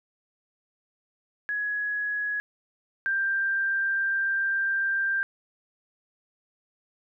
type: tone pair in turn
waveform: sine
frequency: 1676 / 1581.8 Hz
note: G#6 / G6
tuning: +15 / +15 cents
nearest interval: minor second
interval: 100 cents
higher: first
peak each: -26 / -23 dBFS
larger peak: second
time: 1.49-2.4 / 3.06-5.23 s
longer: second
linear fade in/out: 0 ms
effects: none